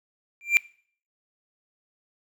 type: tone with exponential growth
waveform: triangle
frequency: 2370 Hz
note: D7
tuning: 15 cents sharp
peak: -9 dBFS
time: 0.41-0.57 s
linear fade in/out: 0 ms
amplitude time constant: 33 ms
effects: noise-tail reverb RT60 0.5 s tail -23 dB re dry